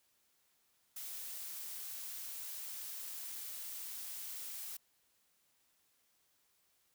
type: noise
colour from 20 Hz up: blue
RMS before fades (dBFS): -45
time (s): 0.96-4.77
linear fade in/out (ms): 5
effects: white hiss -75 dBFS RMS until 6.94 s